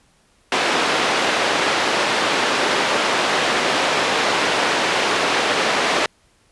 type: band-pass noise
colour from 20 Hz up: pink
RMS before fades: -19 dBFS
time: 0.52-6.06 s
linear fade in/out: 2 ms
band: 410 to 4000 Hz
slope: 12 dB/octave
effects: pink hiss -58 dBFS RMS until 6.51 s + resampled to 24000 Hz